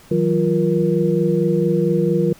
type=tone cluster; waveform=sine; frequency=160.9 / 185.3 / 348.9 / 472.3 Hz; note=E3 / F#3 / F4 / A#4; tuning=-42 / +3 / -2 / +23 cents; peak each=-20 dBFS; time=0.11-2.33 s; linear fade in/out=5 ms; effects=pink hiss -47 dBFS RMS until 2.39 s